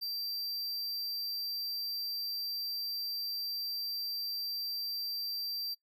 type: tone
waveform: square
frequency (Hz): 4699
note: D8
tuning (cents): 0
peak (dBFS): -35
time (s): 0.01-5.75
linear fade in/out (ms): 20
effects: noise-tail reverb RT60 0.1 s tail -20 dB re dry